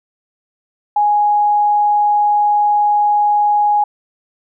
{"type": "tone", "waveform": "sine", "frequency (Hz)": 830.6, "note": "G#5", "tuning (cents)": 0, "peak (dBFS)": -10, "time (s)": [0.96, 3.84], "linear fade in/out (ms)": 5, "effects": []}